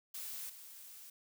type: noise with level steps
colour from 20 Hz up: blue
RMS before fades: -44 / -53 dBFS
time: 0.14-1.1 s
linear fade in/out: 5 ms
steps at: 0.49 s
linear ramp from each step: 10 ms
effects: none